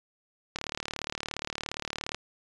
click train, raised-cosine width 0.2 ms, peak -15 dBFS, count 60, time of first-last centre 0.56-2.146 s, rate 37.2 Hz, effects resampled to 22050 Hz

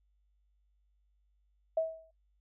sine tone with exponential decay, 646 Hz, E5, 35 cents flat, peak -24 dBFS, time 1.77-2.11 s, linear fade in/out 5 ms, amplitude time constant 72 ms, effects noise-tail reverb RT60 0.1 s tail -19 dB re dry + added 50 Hz sine -69 dBFS peak until 2.4 s

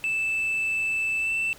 sine tone with pitch glide, 2637 to 2663 Hz, E7 to E7, 0 to +17 cents, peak -21 dBFS, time 0.04-1.53 s, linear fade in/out 0 ms, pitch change +17 cents, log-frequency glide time 1.19-1.32 s, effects tanh soft clip ceiling -22 dBFS + pink hiss -49 dBFS RMS until 1.58 s

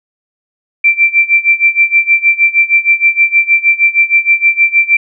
sine tone with tremolo, 2349 Hz, D7, in tune, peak -3 dBFS, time 0.84-4.97 s, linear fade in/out 5 ms, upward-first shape sine, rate 6.4 Hz, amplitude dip 90%, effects none

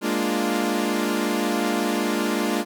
sawtooth chord, Bb dominant seventh, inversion third, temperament equal, 207.7 / 233.1 / 293.7 / 349.2 Hz, Ab3 / Bb3 / D4 / F4, 0 / 0 / 0 / 0 cents, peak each -23 dBFS, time 0.01-2.65 s, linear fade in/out 50 ms, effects none

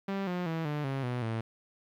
sawtooth tone with pitch steps, 196 / 178.7 / 162.92 / 148.54 / 135.43 / 123.47 / 112.57 Hz, G3 / F3 / E3 / D3 / C#3 / B2 / A2, 0 / +40 / -20 / +20 / -40 / 0 / +40 cents, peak -27 dBFS, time 0.08-1.41 s, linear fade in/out 5 ms, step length 190 ms, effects low-pass 3000 Hz 12 dB/octave + 11-bit

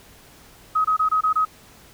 sine tone bursts, 1267 Hz, D#6, 31 cents sharp, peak -16 dBFS, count 6, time 0.75-1.452 s, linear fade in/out 10 ms, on 97 ms, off 24 ms, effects pink hiss -49 dBFS RMS until 1.93 s

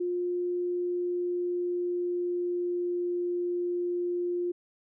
sine tone with pitch glide, 354.6 to 352.2 Hz, F4 to F4, +26 to +15 cents, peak -27 dBFS, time 0-4.52 s, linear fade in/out 10 ms, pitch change -11 cents, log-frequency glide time 0.51-3.13 s, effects none

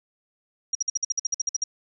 sine tone bursts, 5700 Hz, F8, 34 cents sharp, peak -21 dBFS, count 13, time 0.73-1.64 s, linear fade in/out 5 ms, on 22 ms, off 52 ms, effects none

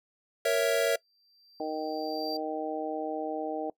square chord, A# diminished, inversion none, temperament equal, 466.2 / 554.4 / 659.3 Hz, A#4 / C#5 / E5, 0 / 0 / 0 cents, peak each -29 dBFS, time 0.45-0.96 s, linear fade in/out 5 ms
triangle tone with exponential growth, 4699 Hz, D8, in tune, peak -33 dBFS, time 0.89-2.37 s, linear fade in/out 5 ms, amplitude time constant 320 ms
harmonic tone, 155.56 Hz, D#3, in tune, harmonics 2 / 3 / 4 / 5, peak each -36 / -36 / -36 / -36 dBFS, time 1.6-3.7 s, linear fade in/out 2 ms
effects noise-tail reverb RT60 0.1 s tail -22 dB re dry

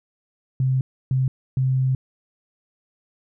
sine tone bursts at uneven times, 130.81 Hz, C3, in tune, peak -17 dBFS, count 3, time 0.6-0.81 / 1.11-1.28 / 1.57-1.95 s, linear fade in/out 2 ms, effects none

